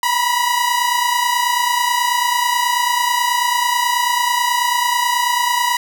sawtooth tone pair together, 958.6 / 987.8 Hz, A#5 / B5, +48 / 0 cents, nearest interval minor second, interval 52 cents, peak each -14 dBFS, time 0.03-5.77 s, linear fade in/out 2 ms, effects none

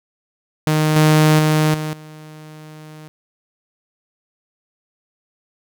sawtooth tone with level steps, 154.5 Hz, D#3, 12 cents flat, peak -10 / -6 / -9 / -18 / -32 dBFS, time 0.67-3.08 s, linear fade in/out 0 ms, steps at 0.96 / 1.39 / 1.74 / 1.93 s, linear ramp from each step 2 ms, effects none

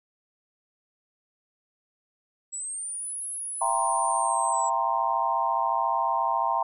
sine linear two-way sweep, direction up then down, 7700 to 10750 to 7700 Hz, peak -31 dBFS, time 2.52-4.7 s, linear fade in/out 20 ms, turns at 3.27 s
sine chord, C dominant seventh, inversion first, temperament equal with one note detuned, 671.2 / 784 / 932.3 / 1046.5 Hz, E5 / G5 / Bb5 / C6, +31 / 0 / 0 / 0 cents, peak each -31 / -29 / -26 / -28 dBFS, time 3.61-6.63 s, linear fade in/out 5 ms
effects none

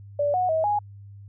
sine tone with pitch steps, 580 / 732 / 639 / 829 Hz, D5 / F#5 / D#5 / G#5, -22 / -19 / +46 / -3 cents, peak -20 dBFS, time 0.19-0.79 s, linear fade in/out 5 ms, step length 150 ms, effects added 100 Hz sine -41 dBFS peak until 1.28 s

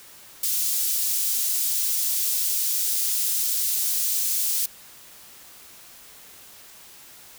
white high-pass noise, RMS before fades -24 dBFS, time 0.43-4.66 s, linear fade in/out 5 ms, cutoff 5200 Hz, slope 12 dB/octave, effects white hiss -47 dBFS RMS until 7.38 s

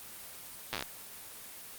slowing click train, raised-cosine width 0.2 ms, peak -16 dBFS, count 9, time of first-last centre 0.73-0.825 s, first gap 8 ms, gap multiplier 1.11, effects white hiss -47 dBFS RMS until 1.78 s + Opus 24 kbps

